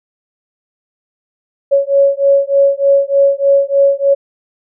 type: beating tone pair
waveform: sine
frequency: 554.4 / 557.7 Hz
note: C#5 / C#5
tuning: 0 / +10 cents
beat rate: 3.3 Hz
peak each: -11 dBFS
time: 1.71-4.15 s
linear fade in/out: 20 ms
effects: none